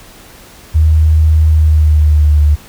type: tone with pitch glide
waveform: sine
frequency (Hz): 78.3 to 74.2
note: D#2 to D2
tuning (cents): +11 to +18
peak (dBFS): -5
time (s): 0.74-2.56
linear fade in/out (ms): 20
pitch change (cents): -93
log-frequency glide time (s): 1.5-2.44
effects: pink hiss -38 dBFS RMS until 2.68 s